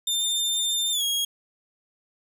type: tone with pitch glide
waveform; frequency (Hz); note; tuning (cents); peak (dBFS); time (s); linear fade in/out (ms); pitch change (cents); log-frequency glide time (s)
sawtooth; 3603 to 3285; A7 to G#7; +40 to -20; -20; 0.07-1.25; 5; -160; 0.92-1.03
effects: none